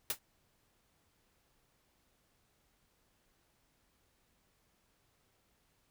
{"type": "noise with exponential decay", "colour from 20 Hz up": "white", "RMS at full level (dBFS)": -29, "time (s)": [0.1, 0.19], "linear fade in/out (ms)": 2, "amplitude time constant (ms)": 18, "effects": ["pink hiss -74 dBFS RMS until 5.9 s"]}